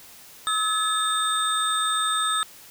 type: tone cluster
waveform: sine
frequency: 1284 / 1713 / 3643 / 8340 Hz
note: E6 / A6 / A#7 / C9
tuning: -46 / -47 / -41 / -7 cents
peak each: -24 / -32 / -26 / -29 dBFS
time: 0.47-2.43 s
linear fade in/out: 0 ms
effects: white hiss -47 dBFS RMS until 2.7 s